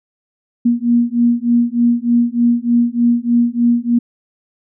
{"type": "beating tone pair", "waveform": "sine", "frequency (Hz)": [236.2, 239.5], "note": ["A#3", "A#3"], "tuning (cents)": [23, 47], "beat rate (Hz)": 3.3, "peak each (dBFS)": -14, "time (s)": [0.65, 3.99], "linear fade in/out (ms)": 10, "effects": []}